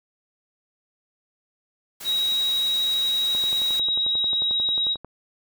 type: noise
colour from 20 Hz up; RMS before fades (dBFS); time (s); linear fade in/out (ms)
white; -37; 2-3.8; 10
type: tone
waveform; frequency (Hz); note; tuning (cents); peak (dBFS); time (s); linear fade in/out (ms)
sine; 3822; A#7; +43; -20; 2.04-4.97; 50
type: click train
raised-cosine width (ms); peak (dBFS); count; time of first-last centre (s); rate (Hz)
1; -24; 20; 3.35-5.046; 11.2
effects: none